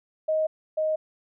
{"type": "tone pair in turn", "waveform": "sine", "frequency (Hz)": [627, 624.3], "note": ["D#5", "D#5"], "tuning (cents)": [13, 6], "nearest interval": "unison", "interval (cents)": 7, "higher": "first", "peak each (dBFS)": [-21, -22], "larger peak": "first", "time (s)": [[0.28, 0.47], [0.77, 0.96]], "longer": "neither", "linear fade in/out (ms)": 10, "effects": []}